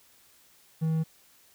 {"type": "tone", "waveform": "triangle", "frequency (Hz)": 160, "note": "D#3", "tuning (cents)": 49, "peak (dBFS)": -22, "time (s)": [0.81, 1.04], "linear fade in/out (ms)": 20, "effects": ["white hiss -60 dBFS RMS until 1.54 s"]}